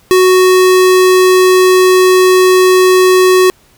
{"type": "tone", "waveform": "square", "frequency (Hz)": 370, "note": "F#4", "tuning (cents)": 0, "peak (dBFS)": -5, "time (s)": [0.11, 3.5], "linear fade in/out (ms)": 0, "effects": ["pink hiss -48 dBFS RMS until 3.77 s"]}